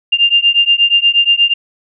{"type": "beating tone pair", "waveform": "sine", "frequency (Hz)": [2794, 2802.4], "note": ["F7", "F7"], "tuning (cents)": [0, 5], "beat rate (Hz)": 8.4, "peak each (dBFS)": -11, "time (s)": [0.12, 1.54], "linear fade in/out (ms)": 10, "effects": []}